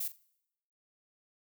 violet noise with echo, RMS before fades -35 dBFS, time 0-0.08 s, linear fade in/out 5 ms, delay 42 ms, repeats 2, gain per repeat -14 dB, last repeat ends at 0.164 s, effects noise-tail reverb RT60 0.8 s tail -22 dB re dry

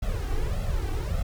brown noise with flanger, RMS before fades -27 dBFS, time 0.02-1.23 s, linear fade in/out 10 ms, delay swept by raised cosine 1.5 to 2.6 ms, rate 1.7 Hz, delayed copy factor +0.9, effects none

